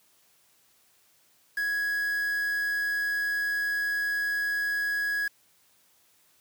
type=tone with quantisation; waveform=triangle; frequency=1665 Hz; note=G#6; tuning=4 cents sharp; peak=-24 dBFS; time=1.57-5.28 s; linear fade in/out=5 ms; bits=7; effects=white hiss -64 dBFS RMS until 6.4 s + high-pass 60 Hz 12 dB/octave